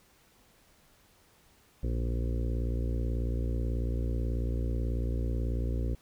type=harmonic tone; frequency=58.27 Hz; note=A#1; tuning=in tune; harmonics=1 / 2 / 4 / 5 / 6 / 7 / 8 / 9; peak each=-29 / -35 / -41 / -43 / -45 / -46 / -47 / -48 dBFS; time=1.83-5.95 s; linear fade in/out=5 ms; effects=pink hiss -63 dBFS RMS until 6.01 s